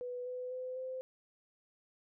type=tone with pitch steps; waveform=sine; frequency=493.9 / 501.4 / 509 / 516.7 Hz; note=B4 / B4 / C5 / C5; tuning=0 / +26 / -48 / -22 cents; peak=-38 dBFS; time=0.01-1.01 s; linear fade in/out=0 ms; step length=250 ms; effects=none